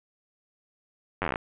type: slowing click train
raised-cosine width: 0.5 ms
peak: -12 dBFS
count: 11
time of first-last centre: 1.22-1.358 s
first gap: 10 ms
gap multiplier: 1.07
effects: resampled to 8000 Hz + 8-bit